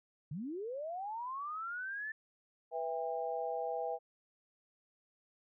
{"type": "linear sweep", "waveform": "sine", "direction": "up", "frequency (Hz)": [131.4, 1777], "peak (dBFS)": -38, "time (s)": [0.31, 2.12], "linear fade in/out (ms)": 5}
{"type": "chord", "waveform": "sine", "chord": "E minor", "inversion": "second", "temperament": "equal with one note detuned", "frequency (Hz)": [493.9, 659.3, 801.9], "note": ["B4", "E5", "G5"], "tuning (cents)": [0, 0, 39], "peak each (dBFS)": -39, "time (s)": [2.71, 3.99], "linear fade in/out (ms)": 50}
{"effects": []}